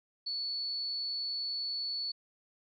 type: tone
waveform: sine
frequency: 4435 Hz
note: C#8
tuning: in tune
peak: -33 dBFS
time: 0.26-2.12 s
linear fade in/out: 10 ms
effects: none